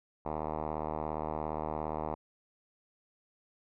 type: tone with low-pass filter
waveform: 5% pulse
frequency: 77.3 Hz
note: D#2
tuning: 11 cents flat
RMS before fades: -36 dBFS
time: 0.25-2.15 s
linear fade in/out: 10 ms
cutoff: 950 Hz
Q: 2
effects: none